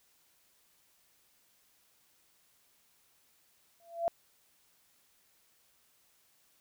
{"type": "tone with exponential growth", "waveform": "sine", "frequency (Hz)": 677, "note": "E5", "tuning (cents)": 46, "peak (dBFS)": -24, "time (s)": [3.8, 4.08], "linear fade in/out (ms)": 0, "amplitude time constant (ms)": 59, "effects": ["white hiss -69 dBFS RMS until 6.6 s"]}